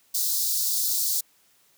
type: high-pass noise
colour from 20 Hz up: white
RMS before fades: -25 dBFS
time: 0.14-1.21 s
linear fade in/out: 10 ms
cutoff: 4000 Hz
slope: 48 dB/octave
effects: white hiss -62 dBFS RMS until 1.77 s + high-pass 60 Hz 12 dB/octave